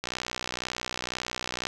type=click train; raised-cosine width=0.2 ms; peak=-13 dBFS; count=102; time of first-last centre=0.04-1.669 s; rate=62 Hz; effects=none